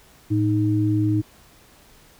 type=tone pair together; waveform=sine; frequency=110.09 / 311.1 Hz; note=A2 / D#4; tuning=+1 / 0 cents; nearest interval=octave + tritone; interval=1799 cents; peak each=-20 dBFS; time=0.3-1.22 s; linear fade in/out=20 ms; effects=pink hiss -52 dBFS RMS until 2.19 s